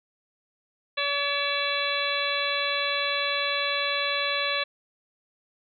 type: harmonic tone with a mistuned harmonic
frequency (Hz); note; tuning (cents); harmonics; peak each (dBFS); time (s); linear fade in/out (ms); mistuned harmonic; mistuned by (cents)
570; C#5; +48; 1 / 2 / 3 / 4 / 5 / 6 / 7; -32 / -32 / -32 / -32 / -32 / -32 / -32; 0.97-4.64; 10; 5; -100
effects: none